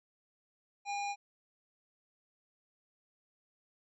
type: harmonic tone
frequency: 810 Hz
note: G#5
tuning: 43 cents flat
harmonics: 1 / 3 / 5 / 7 / 9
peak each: -35 / -41 / -50 / -50 / -53 dBFS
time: 0.85-1.16 s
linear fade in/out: 50 ms
effects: none